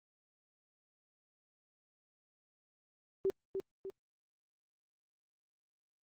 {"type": "tone with echo", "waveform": "sine", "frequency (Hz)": 386.5, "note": "G4", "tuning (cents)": -24, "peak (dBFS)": -28, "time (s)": [3.25, 3.3], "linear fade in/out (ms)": 0, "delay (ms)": 300, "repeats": 2, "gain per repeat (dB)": -6, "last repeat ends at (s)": 3.9, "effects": ["Opus 24 kbps"]}